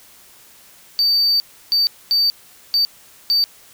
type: tone bursts at uneven times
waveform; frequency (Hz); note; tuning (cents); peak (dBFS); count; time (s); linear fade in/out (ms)
triangle; 4607; D8; -34; -12; 5; 0.99-1.4 / 1.72-1.87 / 2.11-2.3 / 2.74-2.85 / 3.3-3.44; 0
effects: white hiss -47 dBFS RMS until 3.73 s